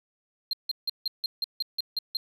triangle tone bursts, 4186 Hz, C8, in tune, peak -24 dBFS, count 10, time 0.51-2.17 s, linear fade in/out 2 ms, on 22 ms, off 160 ms, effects none

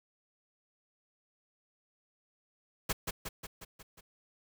pink noise with echo, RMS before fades -31 dBFS, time 2.89-2.93 s, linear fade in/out 10 ms, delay 180 ms, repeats 6, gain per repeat -4 dB, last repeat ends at 4.01 s, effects none

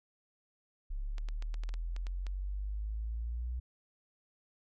sine exponential sweep, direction up, 34.17 to 61.74 Hz, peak -34 dBFS, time 0.9-3.6 s, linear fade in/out 10 ms
clicks, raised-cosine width 0.2 ms, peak -30 dBFS, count 10, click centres 1.182 / 1.287 / 1.424 / 1.542 / 1.636 / 1.691 / 1.74 / 1.964 / 2.068 / 2.267 s
effects none

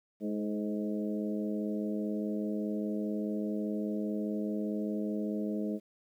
harmonic tone with a mistuned harmonic, 104.9 Hz, G#2, 18 cents sharp, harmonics 2 / 3 / 4 / 5 / 6, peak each -33 / -37 / -40 / -43 / -44 dBFS, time 0.2-5.8 s, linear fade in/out 50 ms, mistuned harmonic 4, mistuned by +28 cents, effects 11-bit

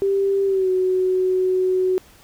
sine tone with pitch glide, 393.3 to 371.2 Hz, G4 to F#4, +6 to +6 cents, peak -16 dBFS, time 0.02-1.98 s, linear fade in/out 0 ms, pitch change -100 cents, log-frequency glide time 0.45-0.7 s, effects pink hiss -50 dBFS RMS until 2.23 s

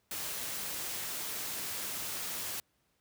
white noise, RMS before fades -38 dBFS, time 0.11-2.6 s, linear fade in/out 2 ms, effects pink hiss -75 dBFS RMS until 3 s + high-pass 60 Hz 12 dB/octave

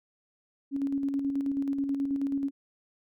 sine tone with tremolo, 277.2 Hz, C#4, in tune, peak -25 dBFS, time 0.71-2.51 s, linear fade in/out 50 ms, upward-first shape square, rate 9.3 Hz, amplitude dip 40%, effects none

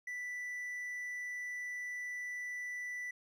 triangle tone, 1975.5 Hz, B6, in tune, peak -37 dBFS, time 0.07-3.11 s, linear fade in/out 5 ms, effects none

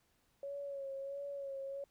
sine tone with vibrato, 554.4 Hz, C#5, in tune, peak -40 dBFS, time 0.43-1.84 s, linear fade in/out 2 ms, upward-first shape sine, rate 1.5 Hz, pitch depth 37 cents each way, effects pink hiss -75 dBFS RMS until 1.9 s

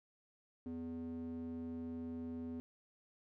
square tone with band-pass filter, 83 Hz, E2, 12 cents sharp, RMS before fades -44 dBFS, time 0.66-2.6 s, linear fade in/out 0 ms, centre 290 Hz, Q 6.9, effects none

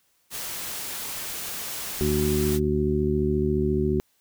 white noise, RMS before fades -33 dBFS, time 0.3-2.6 s, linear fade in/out 50 ms
harmonic tone, 74.4 Hz, D2, 23 cents sharp, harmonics 1 / 2 / 3 / 4 / 5, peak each -28 / -28 / -27 / -33 / -24 dBFS, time 2.01-4 s, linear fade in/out 0 ms
effects white hiss -67 dBFS RMS until 4.2 s

